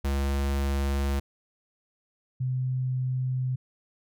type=tone pair in turn; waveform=square / sine; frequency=69.3 / 128.43 Hz; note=C#2 / C3; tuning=0 / -32 cents; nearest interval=major seventh; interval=1068 cents; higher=second; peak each=-25 dBFS; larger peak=neither; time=0.04-1.2 / 2.4-3.56 s; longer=neither; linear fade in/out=10 ms; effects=none